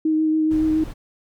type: tone with vibrato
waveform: sine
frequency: 313.2 Hz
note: D#4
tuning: 11 cents sharp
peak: -16 dBFS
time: 0.05-0.84 s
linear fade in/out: 5 ms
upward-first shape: sine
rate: 7.1 Hz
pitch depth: 14 cents each way
type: noise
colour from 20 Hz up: brown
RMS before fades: -33 dBFS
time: 0.5-0.94 s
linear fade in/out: 20 ms
effects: none